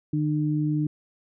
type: tone pair together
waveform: sine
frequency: 150.93 / 302.1 Hz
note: D3 / D4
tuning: +48 / +49 cents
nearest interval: octave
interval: 1201 cents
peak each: -24 / -25 dBFS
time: 0.13-0.87 s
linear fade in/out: 5 ms
effects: none